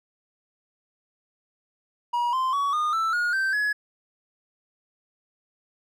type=tone with pitch steps; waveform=triangle; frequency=959 / 1039.8 / 1127.4 / 1222.3 / 1325.3 / 1436.9 / 1557.9 / 1689.1 Hz; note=A#5 / C6 / C#6 / D#6 / E6 / F6 / G6 / G#6; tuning=+49 / -11 / +29 / -31 / +9 / +49 / -11 / +29 cents; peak=-20 dBFS; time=2.13-3.73 s; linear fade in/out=10 ms; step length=200 ms; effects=none